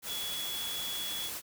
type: tone in noise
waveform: sine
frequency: 3377 Hz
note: G#7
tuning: 28 cents sharp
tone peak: -36 dBFS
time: 0.06-1.31 s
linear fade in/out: 50 ms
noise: white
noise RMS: -39 dBFS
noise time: 0.02-1.42 s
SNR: 0 dB
effects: none